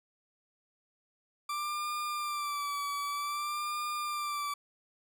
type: tone with vibrato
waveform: 40% pulse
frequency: 1174 Hz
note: D6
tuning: 1 cent flat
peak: -32 dBFS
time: 1.49-4.54 s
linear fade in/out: 5 ms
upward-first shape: sine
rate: 0.53 Hz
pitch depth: 44 cents each way
effects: none